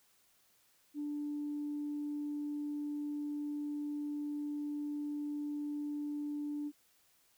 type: tone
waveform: sine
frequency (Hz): 293.7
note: D4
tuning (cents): 0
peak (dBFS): -35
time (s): 0.94-6.72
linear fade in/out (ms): 50
effects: tanh soft clip ceiling -31 dBFS + white hiss -70 dBFS RMS until 7.37 s